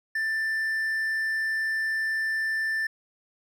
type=tone; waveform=triangle; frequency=1774 Hz; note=A6; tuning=14 cents sharp; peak=-23 dBFS; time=0.15-2.87 s; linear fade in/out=5 ms; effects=none